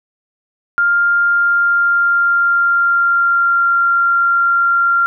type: tone with pitch glide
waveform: sine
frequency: 1400 to 1383.9 Hz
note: F6 to F6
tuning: +4 to -16 cents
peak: -10 dBFS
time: 0.78-5.06 s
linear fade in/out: 0 ms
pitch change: -20 cents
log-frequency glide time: 1.27-3.72 s
effects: none